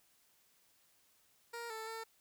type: tone with pitch steps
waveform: 15% pulse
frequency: 469 / 442.2 / 450.1 Hz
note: A#4 / A4 / A4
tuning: +11 / +9 / +39 cents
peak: -36 dBFS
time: 1.53-2.04 s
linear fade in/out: 10 ms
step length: 170 ms
effects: white hiss -71 dBFS RMS until 2.2 s